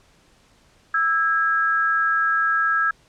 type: tone pair together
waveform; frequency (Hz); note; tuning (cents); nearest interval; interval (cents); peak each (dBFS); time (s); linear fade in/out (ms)
sine; 1320 / 1638.6; E6 / G#6; +2 / -24; major third; 374; -20; 0.94-2.91; 5
effects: pink hiss -57 dBFS RMS until 3.08 s + low-pass 8000 Hz 12 dB/octave